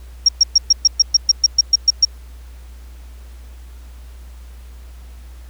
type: tone bursts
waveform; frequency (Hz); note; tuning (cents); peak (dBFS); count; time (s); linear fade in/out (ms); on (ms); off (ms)
sine; 5580; F8; -2; -6; 13; 0.26-2.051; 5; 27; 120
effects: added 60 Hz sine -34 dBFS peak until 5.49 s + pink hiss -50 dBFS RMS until 5.49 s